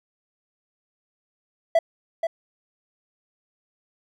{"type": "tone with echo", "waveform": "triangle", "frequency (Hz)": 662, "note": "E5", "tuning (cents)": 7, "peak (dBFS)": -12, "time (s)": [1.75, 1.79], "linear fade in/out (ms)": 5, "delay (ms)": 480, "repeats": 1, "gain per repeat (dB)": -7, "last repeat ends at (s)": 2.27, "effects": []}